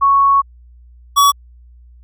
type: tone pair in turn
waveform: sine / square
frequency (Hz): 1108.7 / 1132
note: C#6 / C#6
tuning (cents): 0 / +36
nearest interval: unison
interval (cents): 36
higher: second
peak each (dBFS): -8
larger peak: neither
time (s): 0.01-0.42 / 1.16-1.32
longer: first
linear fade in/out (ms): 20
effects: added 60 Hz sine -40 dBFS peak until 2.03 s